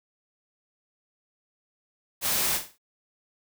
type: noise with echo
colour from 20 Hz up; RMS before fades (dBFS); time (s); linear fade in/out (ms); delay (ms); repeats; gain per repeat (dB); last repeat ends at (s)
white; -26; 2.21-2.6; 50; 46; 4; -9; 2.784
effects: none